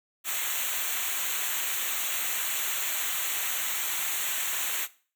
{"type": "noise with comb filter", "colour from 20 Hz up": "white", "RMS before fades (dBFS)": -30, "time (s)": [0.24, 4.88], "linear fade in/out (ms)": 50, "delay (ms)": 0.2, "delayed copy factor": -1, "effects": ["noise-tail reverb RT60 0.4 s tail -18 dB re dry"]}